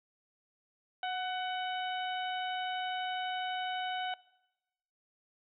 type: harmonic tone with a mistuned harmonic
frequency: 748 Hz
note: F#5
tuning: 19 cents sharp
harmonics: 1 / 2 / 3 / 4 / 5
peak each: -34 / -40 / -46 / -42 / -48 dBFS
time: 1.03-4.14 s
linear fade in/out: 2 ms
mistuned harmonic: 1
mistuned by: -28 cents
effects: noise-tail reverb RT60 1.0 s tail -22 dB re dry